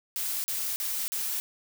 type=noise bursts; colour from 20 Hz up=blue; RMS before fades=-31 dBFS; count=4; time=0.16-1.4 s; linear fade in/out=0 ms; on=280 ms; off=40 ms; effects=none